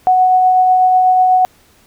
sine tone with tremolo, 740 Hz, F#5, in tune, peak -6 dBFS, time 0.07-1.45 s, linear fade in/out 0 ms, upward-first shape triangle, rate 8.1 Hz, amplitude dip 25%, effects pink hiss -50 dBFS RMS until 1.86 s

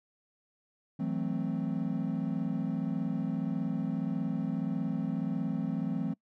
triangle chord, F# half-diminished seventh, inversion third, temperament equal with one note detuned, 163.3 / 185 / 220 / 261.6 Hz, E3 / F#3 / A3 / C4, -16 / 0 / 0 / 0 cents, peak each -33 dBFS, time 0.99-6.14 s, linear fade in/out 10 ms, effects noise-tail reverb RT60 0.1 s tail -25 dB re dry + tanh soft clip ceiling -18 dBFS

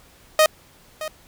sawtooth tone with echo, 622.3 Hz, D#5, in tune, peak -8 dBFS, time 0.39-0.46 s, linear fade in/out 2 ms, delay 620 ms, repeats 1, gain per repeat -15 dB, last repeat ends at 1.08 s, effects pink hiss -52 dBFS RMS until 1.27 s

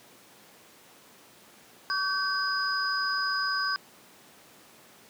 sine tone cluster, 1135 / 1541 / 4966 Hz, C#6 / G6 / D#8, +41 / -30 / -4 cents, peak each -31 / -29 / -31 dBFS, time 1.9-3.76 s, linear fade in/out 0 ms, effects pink hiss -54 dBFS RMS until 5.09 s + high-pass 200 Hz 12 dB/octave

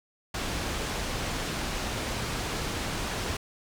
pink low-pass noise, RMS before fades -32 dBFS, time 0.34-3.37 s, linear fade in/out 5 ms, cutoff 7400 Hz, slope 12 dB/octave, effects none

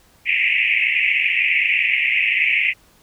white band-pass noise, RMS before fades -18 dBFS, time 0.25-2.74 s, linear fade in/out 50 ms, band 2000 to 2700 Hz, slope 96 dB/octave, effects pink hiss -54 dBFS RMS until 3.02 s

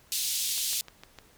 pink band-pass noise, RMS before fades -30 dBFS, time 0.12-0.81 s, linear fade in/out 0 ms, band 3400 to 16000 Hz, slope 24 dB/octave
click train, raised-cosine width 0.2 ms, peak -26 dBFS, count 5, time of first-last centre 0.58-1.187 s, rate 6.59 Hz
effects pink hiss -59 dBFS RMS until 1.37 s

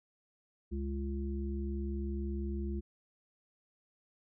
harmonic tone, 69 Hz, C#2, 7 cents flat, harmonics 1 / 3 / 5, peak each -35 / -40 / -42 dBFS, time 0.71-2.81 s, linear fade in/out 20 ms, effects none

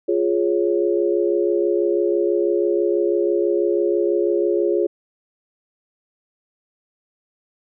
sine chord, Db major, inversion first, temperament equal, 349.2 / 415.3 / 554.4 Hz, F4 / Ab4 / Db5, 0 / 0 / 0 cents, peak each -19 / -20 / -24 dBFS, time 0.08-4.87 s, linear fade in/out 10 ms, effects none

